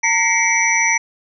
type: tone cluster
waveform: sine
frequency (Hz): 912 / 1915 / 2103 / 2284 / 5900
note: A#5 / A#6 / C7 / D7 / F#8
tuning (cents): -38 / +46 / +8 / -49 / -6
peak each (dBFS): -21 / -22 / -20 / -18 / -19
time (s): 0.03-0.98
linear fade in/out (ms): 10
effects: none